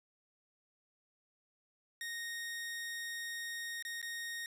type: tone with dropouts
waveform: sawtooth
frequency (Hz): 1860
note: A#6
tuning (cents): -4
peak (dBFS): -36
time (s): 2.01-4.46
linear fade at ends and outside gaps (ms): 1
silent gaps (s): 3.825-3.85 / 4.016-4.027
effects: resampled to 32000 Hz